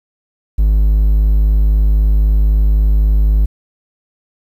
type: tone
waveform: triangle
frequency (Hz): 51.91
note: G#1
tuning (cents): 0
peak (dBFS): -6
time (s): 0.58-3.46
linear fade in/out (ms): 10
effects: 8-bit